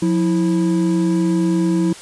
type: tone pair together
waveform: triangle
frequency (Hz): 177.8 / 327.8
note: F3 / E4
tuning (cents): +31 / -10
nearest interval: major seventh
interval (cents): 1059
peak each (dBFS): -15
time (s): 0.02-1.93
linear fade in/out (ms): 5
effects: white hiss -37 dBFS RMS until 2.01 s + resampled to 22050 Hz